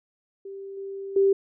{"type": "tone with level steps", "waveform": "sine", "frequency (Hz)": 392, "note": "G4", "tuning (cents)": 0, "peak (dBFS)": [-35, -32, -16], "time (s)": [0.45, 1.33], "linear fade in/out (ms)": 5, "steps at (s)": [0.77, 1.16], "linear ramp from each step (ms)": 5, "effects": []}